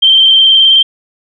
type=tone with vibrato; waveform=sine; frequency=3136 Hz; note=G7; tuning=in tune; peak=-3 dBFS; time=0.02-0.83 s; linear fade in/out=10 ms; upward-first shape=square; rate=19 Hz; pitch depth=24 cents each way; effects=none